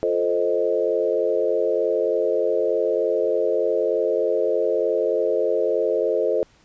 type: chord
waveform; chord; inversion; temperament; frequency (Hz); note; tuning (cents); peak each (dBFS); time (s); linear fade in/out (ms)
sine; F dominant seventh; none; equal; 349.2 / 440 / 523.3 / 622.3; F4 / A4 / C5 / Eb5; 0 / 0 / 0 / 0; -27 / -22 / -23 / -25; 0.03-6.43; 0
effects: pink hiss -57 dBFS RMS until 6.64 s + resampled to 16000 Hz